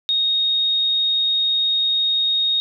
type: tone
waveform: sine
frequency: 3729 Hz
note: A#7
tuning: in tune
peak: -16 dBFS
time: 0.09-2.6 s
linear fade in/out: 0 ms
effects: none